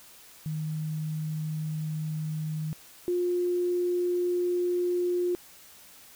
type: tone pair in turn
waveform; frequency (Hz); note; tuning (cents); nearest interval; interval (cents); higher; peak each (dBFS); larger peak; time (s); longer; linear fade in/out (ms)
sine; 155.56 / 354.9; D#3 / F4; 0 / +28; octave + major second; 1428; second; -29 / -24; second; 0.46-2.73 / 3.08-5.35; neither; 0
effects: white hiss -52 dBFS RMS until 6.15 s